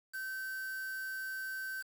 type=tone with quantisation; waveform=triangle; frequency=1544 Hz; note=G6; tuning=27 cents flat; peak=-36 dBFS; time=0.13-1.83 s; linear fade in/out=20 ms; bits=8; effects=none